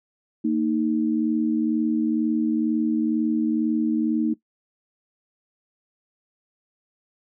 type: tone pair together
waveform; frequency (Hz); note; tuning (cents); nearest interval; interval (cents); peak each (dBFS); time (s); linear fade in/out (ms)
sine; 229 / 311.1; A#3 / D#4; -31 / 0; perfect fourth; 531; -22; 0.44-4.34; 10
effects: noise-tail reverb RT60 0.1 s tail -18 dB re dry